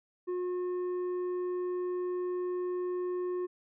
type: tone with tanh clipping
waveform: sine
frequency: 360 Hz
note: F#4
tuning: 47 cents flat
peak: -32 dBFS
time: 0.27-3.47 s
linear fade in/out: 20 ms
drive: 6 dB
effects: none